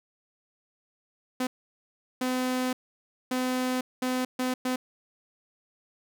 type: tone bursts at uneven times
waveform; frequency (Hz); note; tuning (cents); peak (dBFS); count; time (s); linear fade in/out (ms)
sawtooth; 254.4; C4; -48; -22; 6; 1.4-1.47 / 2.21-2.73 / 3.31-3.81 / 4.02-4.25 / 4.39-4.54 / 4.65-4.76; 5
effects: none